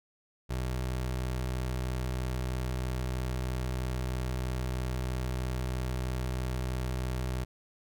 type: tone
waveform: 25% pulse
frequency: 63.1 Hz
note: B1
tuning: 38 cents sharp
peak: -27 dBFS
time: 0.49-7.45 s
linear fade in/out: 20 ms
effects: none

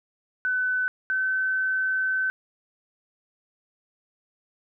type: tone pair in turn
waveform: sine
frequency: 1507 / 1528 Hz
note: F#6 / G6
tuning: +31 / -45 cents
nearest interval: unison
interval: 24 cents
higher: second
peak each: -22 dBFS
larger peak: neither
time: 0.45-0.88 / 1.1-2.3 s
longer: second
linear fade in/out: 0 ms
effects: none

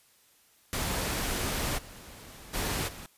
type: noise with level steps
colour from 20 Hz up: pink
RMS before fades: -31 / -48 / -31 / -44 dBFS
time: 0.73-3.06 s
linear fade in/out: 0 ms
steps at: 1.77 / 2.53 / 2.87 s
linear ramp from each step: 20 ms
effects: white hiss -63 dBFS RMS until 3.17 s + resampled to 32000 Hz

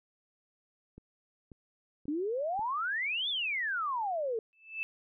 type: click train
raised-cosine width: 3 ms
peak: -36 dBFS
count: 4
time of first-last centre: 0.98-2.593 s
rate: 1.86 Hz
type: exponential two-way sweep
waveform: sine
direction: up then down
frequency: 280 to 3600 to 430.6 Hz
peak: -30 dBFS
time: 2.08-4.39 s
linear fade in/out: 2 ms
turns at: 3.29 s
type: tone with exponential growth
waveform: sine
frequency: 2633 Hz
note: E7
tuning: 3 cents flat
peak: -29 dBFS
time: 4.53-4.83 s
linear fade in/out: 0 ms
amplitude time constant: 64 ms
effects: none

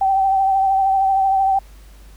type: tone with vibrato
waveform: sine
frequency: 774 Hz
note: G5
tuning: 22 cents flat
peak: -13 dBFS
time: 0.01-1.59 s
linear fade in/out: 5 ms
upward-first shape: triangle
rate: 13 Hz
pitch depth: 34 cents each way
effects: added 50 Hz sine -40 dBFS peak until 2.16 s + pink hiss -51 dBFS RMS until 2.16 s

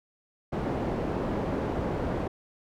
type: low-pass noise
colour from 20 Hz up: white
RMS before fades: -30 dBFS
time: 0.52-2.28 s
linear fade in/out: 10 ms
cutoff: 510 Hz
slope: 12 dB/octave
effects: none

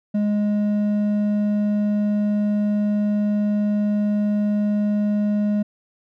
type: tone with hard clipping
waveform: sine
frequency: 207.7 Hz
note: G#3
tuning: in tune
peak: -19 dBFS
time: 0.14-5.63 s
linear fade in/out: 10 ms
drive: 5 dB
effects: none

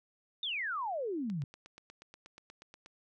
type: exponential sweep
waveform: sine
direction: down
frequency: 3729 to 130 Hz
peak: -33 dBFS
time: 0.43-1.44 s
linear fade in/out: 2 ms
type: click train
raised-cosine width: 0.2 ms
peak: -34 dBFS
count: 14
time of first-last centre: 1.3-2.861 s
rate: 8.33 Hz
effects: none

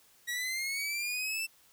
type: linear sweep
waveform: sawtooth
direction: up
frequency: 1906 to 2678 Hz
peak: -29 dBFS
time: 0.27-1.47 s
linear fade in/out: 20 ms
effects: white hiss -63 dBFS RMS until 1.72 s

